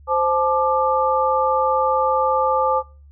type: tone cluster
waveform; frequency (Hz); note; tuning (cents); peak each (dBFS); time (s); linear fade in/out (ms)
sine; 522 / 867 / 1187; C5 / A5 / D6; -4 / -26 / +18; -20; 0.07-2.83; 50
effects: noise-tail reverb RT60 0.4 s tail -25 dB re dry + added 71 Hz sine -43 dBFS peak until 3.11 s